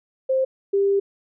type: tone pair in turn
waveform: sine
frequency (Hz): 526 / 396.9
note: C5 / G4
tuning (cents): +9 / +22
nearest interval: perfect fourth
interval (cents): 487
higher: first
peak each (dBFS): -17 / -16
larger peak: second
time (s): 0.29-0.45 / 0.73-1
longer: second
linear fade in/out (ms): 10
effects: none